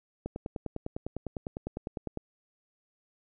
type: click train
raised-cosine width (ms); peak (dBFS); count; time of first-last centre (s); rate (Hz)
2; -21; 20; 0.26-2.173; 9.93
effects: none